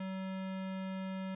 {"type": "tone", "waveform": "square", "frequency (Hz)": 189.7, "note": "F#3", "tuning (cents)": 43, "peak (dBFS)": -38, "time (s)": [0, 1.35], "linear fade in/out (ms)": 5, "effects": ["resampled to 8000 Hz"]}